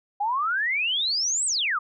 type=exponential two-way sweep; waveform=sine; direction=up then down; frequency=791 to 8410 to 1137 Hz; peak=-22 dBFS; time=0.2-1.79 s; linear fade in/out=10 ms; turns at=1.46 s; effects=none